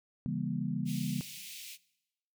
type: chord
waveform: sine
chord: C# diminished seventh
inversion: none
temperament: just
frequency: 138.59 / 166.31 / 199.57 / 239.5 Hz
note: C#3 / E3 / G3 / Bb3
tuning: 0 / +16 / +31 / +47 cents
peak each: -37 dBFS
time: 0.26-1.21 s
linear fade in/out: 0 ms
type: high-pass noise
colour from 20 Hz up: pink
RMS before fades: -46 dBFS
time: 0.85-1.78 s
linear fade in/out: 50 ms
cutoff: 2300 Hz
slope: 48 dB/octave
effects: noise-tail reverb RT60 0.9 s tail -21 dB re dry

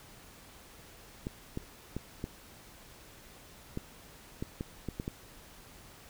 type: clicks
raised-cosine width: 3 ms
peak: -22 dBFS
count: 10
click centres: 1.269 / 1.574 / 1.966 / 2.241 / 3.774 / 4.425 / 4.609 / 4.887 / 4.999 / 5.079 s
effects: pink hiss -54 dBFS RMS until 6.09 s

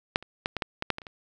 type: clicks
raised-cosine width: 0.3 ms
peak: -6 / -27 / -11 / -13 / -11 / -13 / -7 / -19 / -29 / -25 dBFS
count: 10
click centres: 0.159 / 0.226 / 0.459 / 0.567 / 0.622 / 0.824 / 0.903 / 0.984 / 1.018 / 1.068 s
effects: none

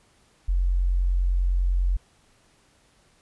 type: tone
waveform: sine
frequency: 45 Hz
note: F#1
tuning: 47 cents flat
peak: -19 dBFS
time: 0.48-1.97 s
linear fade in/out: 10 ms
effects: pink hiss -61 dBFS RMS until 3.21 s + resampled to 24000 Hz

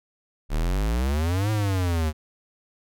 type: exponential two-way sweep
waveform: square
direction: up then down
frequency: 35.69 to 109.4 to 75.4 Hz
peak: -22 dBFS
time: 0.49-2.13 s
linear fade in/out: 50 ms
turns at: 1.51 s
effects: none

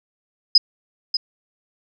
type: tone with echo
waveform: sine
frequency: 5030 Hz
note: D#8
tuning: 18 cents sharp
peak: -7 dBFS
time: 0.55-0.58 s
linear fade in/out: 5 ms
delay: 590 ms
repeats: 1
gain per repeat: -10 dB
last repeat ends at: 1.17 s
effects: none

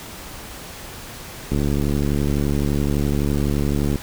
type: click train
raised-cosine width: 3 ms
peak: -9 dBFS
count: 176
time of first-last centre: 1.52-3.957 s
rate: 71.8 Hz
effects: pink hiss -36 dBFS RMS until 4.02 s

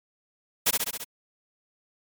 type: noise with echo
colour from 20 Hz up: white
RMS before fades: -21 dBFS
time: 0.66-0.71 s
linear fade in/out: 10 ms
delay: 67 ms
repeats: 5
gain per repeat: -3 dB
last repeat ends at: 1.045 s
effects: MP3 96 kbps

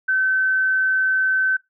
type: tone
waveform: sine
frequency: 1532 Hz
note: G6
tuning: 40 cents flat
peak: -16 dBFS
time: 0.08-1.57 s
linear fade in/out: 10 ms
effects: noise-tail reverb RT60 0.2 s tail -22 dB re dry

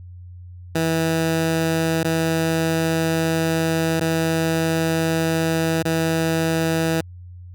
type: tone with dropouts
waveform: 15% pulse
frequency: 162.8 Hz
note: E3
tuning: 21 cents flat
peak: -12 dBFS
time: 0.75-7.01 s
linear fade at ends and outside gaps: 5 ms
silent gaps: 2.033-2.045 / 3.999-4.009 / 5.826-5.852 s
effects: added 89 Hz sine -36 dBFS peak until 7.54 s

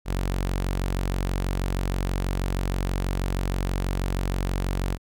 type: tone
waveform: sawtooth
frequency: 46.25 Hz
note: F#1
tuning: in tune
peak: -20 dBFS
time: 0.05-4.98 s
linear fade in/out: 50 ms
effects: none

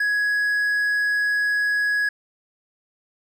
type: tone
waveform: triangle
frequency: 1671 Hz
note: G#6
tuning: 10 cents sharp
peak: -17 dBFS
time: 0-2.09 s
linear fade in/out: 5 ms
effects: none

